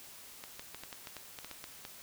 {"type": "clicks", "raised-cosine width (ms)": 0.2, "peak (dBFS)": -26, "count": 12, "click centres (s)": [0.439, 0.595, 0.746, 0.836, 0.928, 1.072, 1.167, 1.388, 1.446, 1.513, 1.641, 1.851], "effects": ["white hiss -52 dBFS RMS until 2.02 s"]}